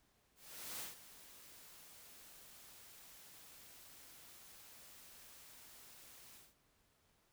white noise with ADSR envelope, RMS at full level -45 dBFS, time 0.35-6.55 s, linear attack 460 ms, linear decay 140 ms, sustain -14 dB, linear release 190 ms, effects pink hiss -75 dBFS RMS until 7.32 s

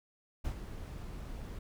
brown noise with ADSR envelope, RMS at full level -35 dBFS, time 0.44-1.59 s, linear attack 15 ms, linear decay 87 ms, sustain -8 dB, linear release 5 ms, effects none

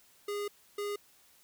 square tone bursts at uneven times, 410 Hz, G#4, 22 cents flat, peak -34 dBFS, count 2, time 0.28-0.48 / 0.78-0.96 s, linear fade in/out 5 ms, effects white hiss -63 dBFS RMS until 1.43 s

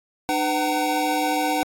square tone cluster, 301.8 / 501 / 758 / 920 Hz, D4 / B4 / F#5 / A#5, +47 / +25 / +42 / -23 cents, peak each -26 / -30 / -24 / -31 dBFS, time 0.29-1.63 s, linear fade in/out 0 ms, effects AAC 64 kbps

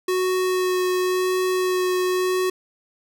square tone with vibrato, 368.1 Hz, F#4, 9 cents flat, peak -20 dBFS, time 0.08-2.5 s, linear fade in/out 5 ms, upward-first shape sine, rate 0.93 Hz, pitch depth 10 cents each way, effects none

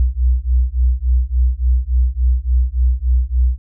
sine beating tone pair, 60.4 / 63.9 Hz, B1 / C2, -38 / -40 cents, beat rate 3.5 Hz, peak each -15 dBFS, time 0-3.58 s, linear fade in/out 0 ms, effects none

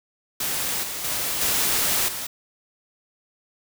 white noise with level steps, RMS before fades -26 / -31 / -26 / -22 / -31 dBFS, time 0.4-2.27 s, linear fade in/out 5 ms, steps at 0.83 / 1.04 / 1.41 / 2.08 s, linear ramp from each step 5 ms, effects none

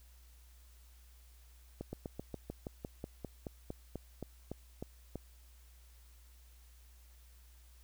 slowing click train, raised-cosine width 2 ms, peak -27 dBFS, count 17, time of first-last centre 1.81-5.157 s, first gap 120 ms, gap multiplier 1.07, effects added 60 Hz sine -57 dBFS peak until 7.83 s + white hiss -67 dBFS RMS until 7.83 s

